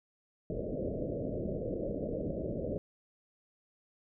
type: low-pass noise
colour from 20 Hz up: white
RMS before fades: -36 dBFS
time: 0.5-2.78 s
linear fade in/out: 0 ms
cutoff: 620 Hz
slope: 96 dB/octave
effects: none